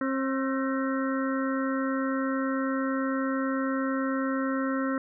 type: harmonic tone with a mistuned harmonic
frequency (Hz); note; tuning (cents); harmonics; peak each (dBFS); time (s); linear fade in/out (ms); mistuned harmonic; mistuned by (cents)
267.1; C4; +36; 1 / 2 / 4 / 5 / 6 / 7; -27 / -33 / -38 / -35 / -39 / -40; 0.01-4.98; 2; 6; -69
effects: none